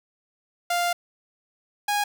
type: tone pair in turn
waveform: sawtooth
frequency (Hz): 698.5 / 823.5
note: F5 / G#5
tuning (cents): 0 / -15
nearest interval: minor third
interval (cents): 285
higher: second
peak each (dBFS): -18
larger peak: neither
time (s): 0.7-0.93 / 1.88-2.04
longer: first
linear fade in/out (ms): 5
effects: none